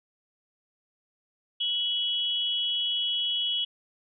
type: tone pair together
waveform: sine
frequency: 2960 / 3322 Hz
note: F#7 / G#7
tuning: 0 / 0 cents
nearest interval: major second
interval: 200 cents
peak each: -28 dBFS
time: 1.6-3.65 s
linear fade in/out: 10 ms
effects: none